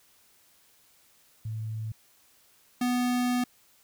sine / square tone pair in turn, 110 / 246.9 Hz, A2 / B3, 0 / 0 cents, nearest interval octave + major second, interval 1400 cents, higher second, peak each -31 / -25 dBFS, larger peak second, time 1.45-1.92 / 2.81-3.44 s, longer second, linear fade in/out 5 ms, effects white hiss -62 dBFS RMS until 3.83 s

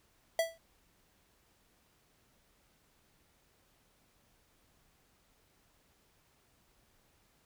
square tone with exponential decay, 659.3 Hz, E5, in tune, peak -25 dBFS, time 0.39-0.58 s, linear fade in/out 2 ms, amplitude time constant 41 ms, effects pink hiss -70 dBFS RMS until 7.45 s

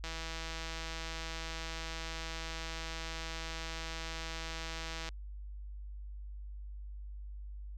click train, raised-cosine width 0.2 ms, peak -24 dBFS, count 824, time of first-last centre 0.04-5.089 s, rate 163 Hz, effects added 50 Hz sine -42 dBFS peak until 7.77 s

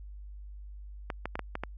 clicks, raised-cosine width 0.5 ms, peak -18 dBFS, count 6, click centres 1.102 / 1.256 / 1.355 / 1.393 / 1.554 / 1.636 s, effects added 50 Hz sine -42 dBFS peak until 1.77 s

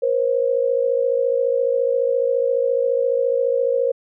sine tone pair together, 480.5 / 535 Hz, B4 / C5, -48 / +38 cents, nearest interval major second, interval 186 cents, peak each -19 dBFS, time 0.02-3.92 s, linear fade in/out 10 ms, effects none

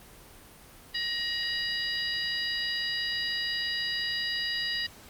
harmonic tone with a mistuned harmonic, 966 Hz, B5, 39 cents flat, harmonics 2 / 3 / 4 / 5, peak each -33 / -35 / -36 / -33 dBFS, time 0.94-4.87 s, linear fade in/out 10 ms, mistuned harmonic 2, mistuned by -50 cents, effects pink hiss -51 dBFS RMS until 5.09 s + Opus 24 kbps

